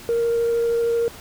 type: tone with vibrato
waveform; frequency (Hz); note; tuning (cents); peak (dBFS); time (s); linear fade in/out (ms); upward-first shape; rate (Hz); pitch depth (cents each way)
sine; 466.2; A#4; 0; -16; 0.09-1.08; 0; triangle; 13; 8
effects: tanh soft clip ceiling -15 dBFS + pink hiss -41 dBFS RMS until 1.2 s